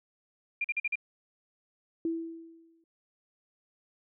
sine tone bursts, 2400 Hz, D7, 37 cents sharp, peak -27 dBFS, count 5, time 0.61-0.956 s, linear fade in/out 5 ms, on 34 ms, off 44 ms
sine tone with exponential decay, 329.6 Hz, E4, in tune, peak -26 dBFS, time 2.05-2.84 s, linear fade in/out 2 ms, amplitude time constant 170 ms
effects none

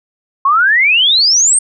sine exponential sweep, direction up, 1061 to 8870 Hz, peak -7 dBFS, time 0.45-1.59 s, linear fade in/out 5 ms, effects none

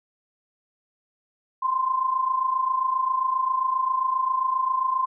sine tone pair together, 1020 / 1047.5 Hz, C6 / C6, -44 / +2 cents, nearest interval unison, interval 46 cents, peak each -27 / -22 dBFS, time 1.62-5.06 s, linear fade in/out 10 ms, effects none

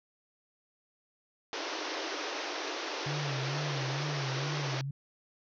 pink band-pass noise, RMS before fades -37 dBFS, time 1.53-4.81 s, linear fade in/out 0 ms, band 290 to 6100 Hz, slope 96 dB/octave
sine tone with vibrato, 140 Hz, C#3, 18 cents sharp, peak -33 dBFS, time 3.06-4.91 s, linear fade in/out 5 ms, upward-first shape sine, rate 2.2 Hz, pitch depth 100 cents each way
effects none

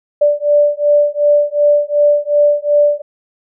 sine beating tone pair, 585 / 587.7 Hz, D5 / D5, -7 / +1 cents, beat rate 2.7 Hz, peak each -12 dBFS, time 0.21-3.02 s, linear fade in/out 10 ms, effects none

